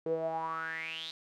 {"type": "tone with band-pass filter sweep", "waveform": "sawtooth", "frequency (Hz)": 161.6, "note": "E3", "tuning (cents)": -34, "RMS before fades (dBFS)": -36, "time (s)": [0.06, 1.11], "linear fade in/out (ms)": 2, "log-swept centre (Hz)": [430, 4000], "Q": 9.6, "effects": []}